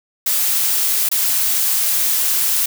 blue noise with dropouts, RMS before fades -17 dBFS, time 0.26-2.66 s, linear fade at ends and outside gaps 5 ms, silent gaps 1.09-1.114 s, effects none

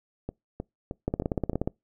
two click trains, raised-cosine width 2 ms, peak -13 / -19 dBFS, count 11 / 5, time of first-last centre 1.08-1.675 / 0.29-1.532 s, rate 16.8 / 3.22 Hz, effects noise-tail reverb RT60 0.2 s tail -26 dB re dry

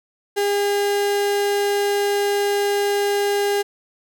35% pulse tone, 405.4 Hz, G#4, 42 cents flat, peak -16 dBFS, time 0.36-3.63 s, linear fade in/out 20 ms, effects none

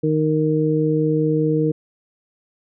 harmonic tone, 155 Hz, D#3, 6 cents flat, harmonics 1 / 2 / 3, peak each -20 / -20 / -20 dBFS, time 0.03-1.72 s, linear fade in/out 10 ms, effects none

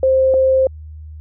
sine tone pair in turn, 526 / 526 Hz, C5 / C5, +9 / +9 cents, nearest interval unison, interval 0 cents, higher neither, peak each -10 dBFS, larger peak neither, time 0.03-0.34 / 0.34-0.67 s, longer second, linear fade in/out 2 ms, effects added 77 Hz sine -31 dBFS peak until 1.2 s

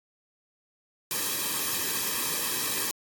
white noise with comb filter, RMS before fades -29 dBFS, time 1.11-2.91 s, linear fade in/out 0 ms, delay 1.4 ms, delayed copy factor -0.75, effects AAC 64 kbps

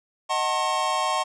square chord, D# diminished seventh, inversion none, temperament just, 622.3 / 746.7 / 896 / 1075.3 Hz, D#5 / F#5 / A5 / C6, 0 / +16 / +31 / +47 cents, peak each -31 / -29 / -30 / -26 dBFS, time 0.29-1.24 s, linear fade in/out 20 ms, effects resampled to 22050 Hz

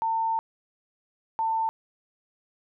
sine tone pair in turn, 900 / 894.8 Hz, A5 / A5, +39 / +29 cents, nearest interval unison, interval 10 cents, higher first, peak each -23 dBFS, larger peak neither, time 0.02-0.39 / 1.39-1.69 s, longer first, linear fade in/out 0 ms, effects none

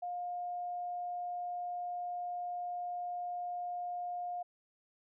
sine tone, 710 Hz, F5, 28 cents sharp, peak -36 dBFS, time 0.02-4.43 s, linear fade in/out 10 ms, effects none

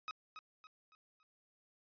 sawtooth tone with echo, 1267 Hz, D#6, 31 cents sharp, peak -36 dBFS, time 0.08-0.11 s, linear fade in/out 0 ms, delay 280 ms, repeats 4, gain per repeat -8 dB, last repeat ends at 1.23 s, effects resampled to 11025 Hz

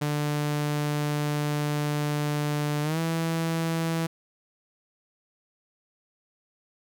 sawtooth tone with pitch glide, 148 to 164.22 Hz, D3 to E3, +14 to -6 cents, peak -21 dBFS, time 0.01-4.07 s, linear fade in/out 10 ms, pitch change +180 cents, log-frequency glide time 2.82-2.99 s, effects none

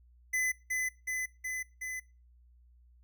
square tone with echo, 2017 Hz, B6, 36 cents sharp, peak -29 dBFS, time 0.33-0.52 s, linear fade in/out 10 ms, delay 370 ms, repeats 4, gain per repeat -2 dB, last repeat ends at 2 s, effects noise-tail reverb RT60 0.3 s tail -21 dB re dry + added 60 Hz sine -58 dBFS peak until 3.03 s

